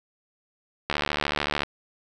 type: click train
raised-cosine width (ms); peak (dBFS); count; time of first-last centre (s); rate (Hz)
0.3; -8; 55; 0.9-1.634; 73.6
effects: none